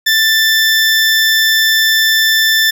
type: tone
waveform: 20% pulse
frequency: 1770 Hz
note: A6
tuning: 10 cents sharp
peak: -4 dBFS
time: 0.06-2.71 s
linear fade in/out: 10 ms
effects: none